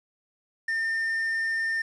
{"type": "tone", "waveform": "triangle", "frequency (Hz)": 1808, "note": "A6", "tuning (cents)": 47, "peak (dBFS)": -23, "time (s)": [0.68, 1.82], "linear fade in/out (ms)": 5, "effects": ["resampled to 24000 Hz", "9-bit"]}